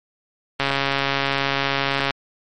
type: click train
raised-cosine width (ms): 0.3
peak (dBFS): -4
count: 209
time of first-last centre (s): 0.6-2.107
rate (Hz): 138
effects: MP3 48 kbps